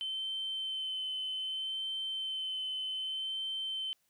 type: tone with vibrato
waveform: sine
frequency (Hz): 3074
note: G7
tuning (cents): -35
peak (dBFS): -33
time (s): 0.01-3.93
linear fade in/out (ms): 0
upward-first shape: sine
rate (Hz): 0.64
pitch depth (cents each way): 15
effects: tanh soft clip ceiling -30 dBFS + white hiss -75 dBFS RMS until 4.09 s